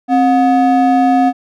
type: ring-modulated tone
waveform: triangle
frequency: 493.9 Hz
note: B4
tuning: in tune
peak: -3 dBFS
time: 0.08-1.33 s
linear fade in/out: 50 ms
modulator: 229 Hz
effects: none